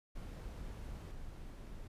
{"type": "noise with level steps", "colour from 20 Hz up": "brown", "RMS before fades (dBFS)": [-45, -48], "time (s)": [0.15, 1.88], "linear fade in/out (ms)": 10, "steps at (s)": 1.11, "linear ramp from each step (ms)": 5, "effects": ["resampled to 32000 Hz"]}